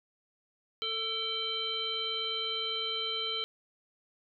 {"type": "harmonic tone with a mistuned harmonic", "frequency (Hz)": 445.1, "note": "A4", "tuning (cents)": 20, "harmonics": [1, 3, 5, 7, 9], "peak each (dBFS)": [-41, -42, -43, -33, -38], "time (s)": [0.82, 3.44], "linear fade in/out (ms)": 0, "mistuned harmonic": 5, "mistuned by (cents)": 57, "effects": []}